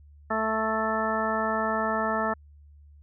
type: harmonic tone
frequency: 220 Hz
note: A3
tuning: in tune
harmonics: 1 / 2 / 3 / 4 / 5 / 6 / 8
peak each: -32 / -34 / -30 / -32 / -34 / -30 / -33 dBFS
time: 0.3-2.34 s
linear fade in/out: 10 ms
effects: added 73 Hz sine -49 dBFS peak until 3.02 s